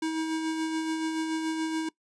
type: tone with tremolo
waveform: square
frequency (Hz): 319.3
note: D#4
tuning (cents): +45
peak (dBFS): -27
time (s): 0.02-1.89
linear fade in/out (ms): 5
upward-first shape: sine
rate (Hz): 7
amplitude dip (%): 35
effects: noise-tail reverb RT60 0.1 s tail -21 dB re dry + resampled to 22050 Hz